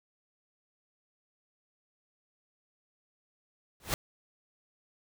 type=noise with exponential growth; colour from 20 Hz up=pink; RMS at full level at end=-26 dBFS; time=3.8-3.94 s; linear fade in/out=1 ms; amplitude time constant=30 ms; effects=none